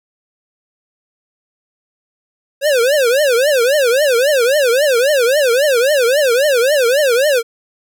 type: tone with vibrato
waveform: square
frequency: 530 Hz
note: C5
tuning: 22 cents sharp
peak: -11 dBFS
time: 2.61-7.43 s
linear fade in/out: 50 ms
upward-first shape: triangle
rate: 3.7 Hz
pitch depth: 280 cents each way
effects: none